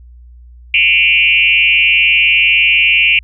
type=tone with frequency modulation; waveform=sine; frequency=2575 Hz; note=E7; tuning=41 cents flat; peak=-7 dBFS; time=0.74-3.19 s; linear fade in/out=2 ms; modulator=166 Hz; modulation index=1.9; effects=added 60 Hz sine -35 dBFS peak until 3.23 s